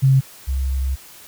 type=tone pair in turn; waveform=sine; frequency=133.9 / 66.33 Hz; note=C3 / C2; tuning=+40 / +24 cents; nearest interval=octave; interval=1216 cents; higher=first; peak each=-10 / -18 dBFS; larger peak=first; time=0.02-0.21 / 0.47-0.96 s; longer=second; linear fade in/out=20 ms; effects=white hiss -43 dBFS RMS until 1.27 s